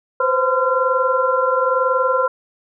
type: tone cluster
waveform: sine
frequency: 507 / 528 / 1022 / 1372 Hz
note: B4 / C5 / C6 / F6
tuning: +45 / +16 / -41 / -31 cents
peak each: -20 dBFS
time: 0.2-2.28 s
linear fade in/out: 5 ms
effects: none